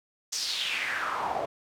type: noise with band-pass filter sweep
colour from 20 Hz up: pink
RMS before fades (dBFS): -31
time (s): 0.32-1.46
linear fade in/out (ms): 10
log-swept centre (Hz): 6100 to 590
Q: 3.8
effects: none